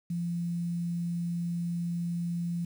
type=tone with quantisation; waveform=sine; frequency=171.8 Hz; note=F3; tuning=28 cents flat; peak=-29 dBFS; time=0.1-2.65 s; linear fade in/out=5 ms; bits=9; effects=none